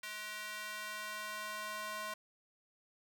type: tone with high-pass filter sweep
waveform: square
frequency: 211.9 Hz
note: G#3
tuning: 35 cents sharp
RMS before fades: -43 dBFS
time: 0.03-2.14 s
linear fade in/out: 5 ms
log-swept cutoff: 1800 to 980 Hz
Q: 1.4
effects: none